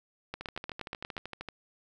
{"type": "two click trains", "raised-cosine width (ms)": 0.3, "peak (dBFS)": [-23, -20], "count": [15, 8], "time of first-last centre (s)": [[0.41, 1.487], [0.34, 1.167]], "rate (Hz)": [13, 8.46], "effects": []}